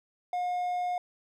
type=tone; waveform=triangle; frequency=717 Hz; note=F5; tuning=45 cents sharp; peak=-26 dBFS; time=0.33-0.98 s; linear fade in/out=2 ms; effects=none